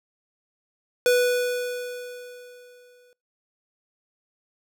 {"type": "tone with exponential decay", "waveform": "square", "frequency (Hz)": 492.7, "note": "B4", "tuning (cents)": -4, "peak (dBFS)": -16, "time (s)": [1.06, 3.13], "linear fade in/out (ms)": 1, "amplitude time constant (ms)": 450, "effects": ["noise-tail reverb RT60 0.3 s tail -26 dB re dry"]}